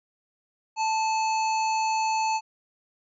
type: harmonic tone with a mistuned harmonic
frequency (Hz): 880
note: A5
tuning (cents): 0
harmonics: 1 / 3 / 5 / 7 / 8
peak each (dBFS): -23 / -33 / -37 / -40 / -41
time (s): 0.76-2.41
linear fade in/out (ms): 50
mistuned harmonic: 3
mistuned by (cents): -31
effects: none